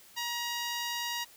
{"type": "tone", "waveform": "10% pulse", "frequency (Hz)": 950, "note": "A#5", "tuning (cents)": 33, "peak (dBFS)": -24, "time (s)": [0.16, 1.25], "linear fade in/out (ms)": 20, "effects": ["white hiss -56 dBFS RMS until 1.36 s"]}